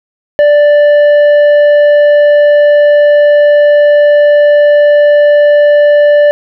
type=tone with tanh clipping; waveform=triangle; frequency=587.3 Hz; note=D5; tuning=in tune; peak=-4 dBFS; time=0.39-6.31 s; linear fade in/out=0 ms; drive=11 dB; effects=none